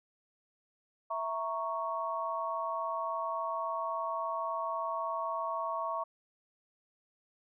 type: chord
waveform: sine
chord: A# diminished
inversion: second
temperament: equal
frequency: 659.3 / 932.3 / 1108.7 Hz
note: E5 / A#5 / C#6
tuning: 0 / 0 / 0 cents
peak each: -37 / -38 / -35 dBFS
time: 1.1-6.04 s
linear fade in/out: 10 ms
effects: none